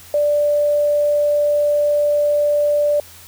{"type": "tone", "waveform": "sine", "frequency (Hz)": 587.3, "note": "D5", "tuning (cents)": 0, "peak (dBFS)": -13, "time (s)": [0.14, 3], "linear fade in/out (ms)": 2, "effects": ["added 87 Hz sine -48 dBFS peak until 3.27 s", "white hiss -42 dBFS RMS until 3.27 s"]}